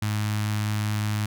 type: tone with notch filter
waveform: sawtooth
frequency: 105.6 Hz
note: G#2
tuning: 29 cents sharp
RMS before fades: -26 dBFS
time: 0.02-1.26 s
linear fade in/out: 5 ms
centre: 470 Hz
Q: 0.54
effects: none